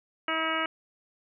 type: harmonic tone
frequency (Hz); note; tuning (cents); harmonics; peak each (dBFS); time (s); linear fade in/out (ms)
321.1; E4; -45; 1 / 2 / 3 / 4 / 5 / 6 / 7 / 8 / 9; -36 / -35 / -37 / -31 / -35 / -37 / -34 / -44 / -35; 0.28-0.66; 2
effects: none